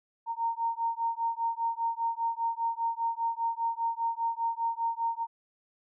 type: beating tone pair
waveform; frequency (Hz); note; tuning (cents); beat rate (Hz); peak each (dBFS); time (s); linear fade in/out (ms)
sine; 919 / 924; A#5 / A#5; -25 / -16; 5; -31; 0.26-5.27; 50
effects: none